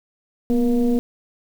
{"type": "tone with frequency modulation", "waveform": "sine", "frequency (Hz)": 243.4, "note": "B3", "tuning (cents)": -25, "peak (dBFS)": -15, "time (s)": [0.5, 0.99], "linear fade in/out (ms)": 0, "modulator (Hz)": 230, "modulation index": 0.84, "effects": ["7-bit"]}